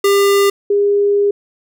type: tone pair in turn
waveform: square / sine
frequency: 399.7 / 406 Hz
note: G4 / G#4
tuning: +34 / -39 cents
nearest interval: unison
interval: 27 cents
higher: second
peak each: -10 dBFS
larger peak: neither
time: 0.04-0.5 / 0.7-1.31 s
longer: second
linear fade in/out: 5 ms
effects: none